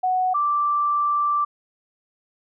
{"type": "tone pair in turn", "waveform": "sine", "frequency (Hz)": [740, 1172.6], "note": ["F#5", "D6"], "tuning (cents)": [0, -3], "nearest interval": "minor sixth", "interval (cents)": 797, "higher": "second", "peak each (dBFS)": -18, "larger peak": "neither", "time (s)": [[0.03, 0.34], [0.34, 1.45]], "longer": "second", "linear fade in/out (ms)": 10, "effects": []}